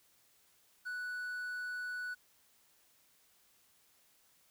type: tone with quantisation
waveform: triangle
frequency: 1480 Hz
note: F#6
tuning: in tune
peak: -36 dBFS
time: 0.85-2.15 s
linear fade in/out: 20 ms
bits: 11
effects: white hiss -69 dBFS RMS until 4.5 s